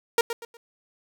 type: tone with echo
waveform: sawtooth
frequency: 466.2 Hz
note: A#4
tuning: in tune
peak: -13 dBFS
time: 0.18-0.21 s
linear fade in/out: 2 ms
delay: 120 ms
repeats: 3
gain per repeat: -10 dB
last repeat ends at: 0.57 s
effects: none